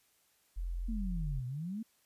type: tone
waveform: sine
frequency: 43.36 Hz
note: F1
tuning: 12 cents flat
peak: -34 dBFS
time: 0.56-1.41 s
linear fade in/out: 20 ms
type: exponential two-way sweep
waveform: sine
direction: down then up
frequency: 233.2 to 121.5 to 233.2 Hz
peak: -36 dBFS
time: 0.88-1.83 s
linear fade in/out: 10 ms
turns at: 1.46 s
effects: white hiss -71 dBFS RMS until 2.05 s + resampled to 32000 Hz